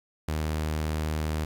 sawtooth tone with vibrato, 77.5 Hz, D#2, 6 cents flat, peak -23 dBFS, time 0.28-1.45 s, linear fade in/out 5 ms, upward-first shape sine, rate 18 Hz, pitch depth 11 cents each way, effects 9-bit

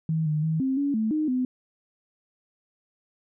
sine tone with pitch steps, 159.8 / 152.5 / 159.3 / 264.7 / 283 / 219.2 / 307.7 / 253.8 Hz, D#3 / D#3 / D#3 / C4 / C#4 / A3 / D#4 / B3, +47 / -34 / +41 / +20 / +36 / -6 / -19 / +47 cents, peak -22 dBFS, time 0.09-1.45 s, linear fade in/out 2 ms, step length 170 ms, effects none

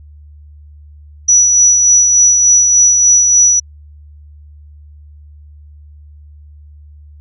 sine tone with tremolo, 5890 Hz, F#8, 9 cents flat, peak -4 dBFS, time 1.28-3.6 s, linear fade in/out 10 ms, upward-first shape sine, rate 3.4 Hz, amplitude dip 35%, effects added 74 Hz sine -35 dBFS peak until 7.2 s

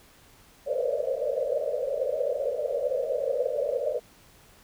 white band-pass noise, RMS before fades -28 dBFS, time 0.66-4 s, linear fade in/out 20 ms, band 470 to 610 Hz, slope 96 dB/octave, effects pink hiss -56 dBFS RMS until 4.63 s

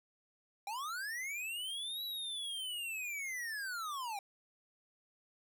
square linear two-way sweep, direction up then down, 775 to 3948 to 775 Hz, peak -39 dBFS, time 0.67-4.19 s, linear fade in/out 2 ms, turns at 2.04 s, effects none

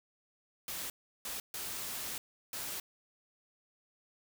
white noise bursts at uneven times, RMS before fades -40 dBFS, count 4, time 0.68-0.9 / 1.25-1.4 / 1.54-2.18 / 2.53-2.8 s, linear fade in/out 2 ms, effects none

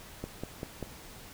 click train, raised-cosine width 2 ms, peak -22 dBFS, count 4, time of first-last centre 0.24-0.827 s, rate 5.11 Hz, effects pink hiss -49 dBFS RMS until 1.33 s

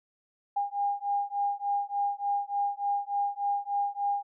sine beating tone pair, 807 / 810.4 Hz, G#5 / G#5, -50 / -43 cents, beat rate 3.4 Hz, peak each -30 / -30 dBFS, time 0.56-4.23 s, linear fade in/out 10 ms, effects none

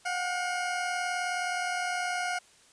20% pulse tone pair together, 718 / 757.4 Hz, F5 / F#5, +48 / +40 cents, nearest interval minor second, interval 92 cents, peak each -25 / -33 dBFS, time 0.05-2.39 s, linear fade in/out 10 ms, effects white hiss -59 dBFS RMS until 2.72 s + resampled to 22050 Hz

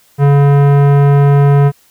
sine tone with tanh clipping, 141.8 Hz, C#3, 40 cents sharp, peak -7 dBFS, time 0.18-1.72 s, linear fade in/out 50 ms, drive 18 dB, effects white hiss -50 dBFS RMS until 1.9 s

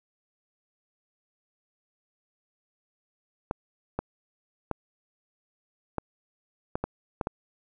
clicks, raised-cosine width 1 ms, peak -14 dBFS, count 8, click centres 3.511 / 3.99 / 4.713 / 5.983 / 6.755 / 6.84 / 7.212 / 7.271 s, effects none

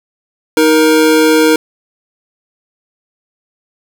square tone pair together, 313.7 / 470 Hz, D#4 / A#4, +14 / +14 cents, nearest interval perfect fifth, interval 700 cents, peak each -10 dBFS, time 0.57-1.56 s, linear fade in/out 2 ms, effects 7-bit

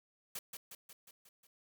white noise with echo, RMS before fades -42 dBFS, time 0.35-0.39 s, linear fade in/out 5 ms, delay 180 ms, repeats 6, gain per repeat -4 dB, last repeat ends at 1.47 s, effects high-pass 150 Hz 12 dB/octave

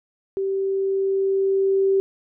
sine tone with level ramp, 388.3 Hz, G4, 16 cents flat, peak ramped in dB -21 to -15 dBFS, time 0.37-2 s, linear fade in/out 0 ms, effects none

